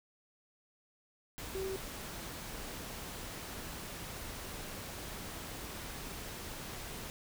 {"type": "tone in noise", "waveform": "sine", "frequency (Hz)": 382.9, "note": "G4", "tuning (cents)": -41, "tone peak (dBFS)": -36, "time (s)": [1.55, 1.76], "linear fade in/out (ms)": 0, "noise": "pink", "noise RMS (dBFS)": -44, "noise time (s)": [1.38, 7.1], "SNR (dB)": 5, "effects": []}